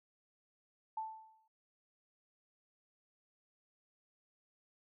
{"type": "tone with exponential decay", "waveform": "sine", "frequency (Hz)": 880, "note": "A5", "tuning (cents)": 0, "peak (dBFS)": -35, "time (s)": [0.97, 1.48], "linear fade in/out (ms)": 5, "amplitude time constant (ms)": 110, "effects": []}